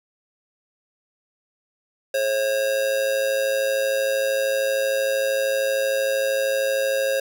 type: tone with amplitude modulation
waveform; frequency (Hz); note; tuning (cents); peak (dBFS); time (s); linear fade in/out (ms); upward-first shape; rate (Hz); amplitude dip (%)
square; 540; C#5; -45; -18; 2.14-7.2; 5; sine; 113; 55
effects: none